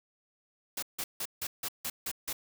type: noise bursts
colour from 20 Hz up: white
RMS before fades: -35 dBFS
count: 8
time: 0.77-2.33 s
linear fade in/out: 5 ms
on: 55 ms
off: 160 ms
effects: none